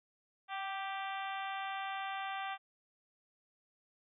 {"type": "harmonic tone with a mistuned harmonic", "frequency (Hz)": 392, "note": "G4", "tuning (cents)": 0, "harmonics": [2, 3, 4, 5, 6, 7, 8, 9], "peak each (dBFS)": [-40, -44, -46, -48, -50, -51, -52, -53], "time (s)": [0.48, 2.58], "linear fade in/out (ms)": 50, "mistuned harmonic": 2, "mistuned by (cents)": -21, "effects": []}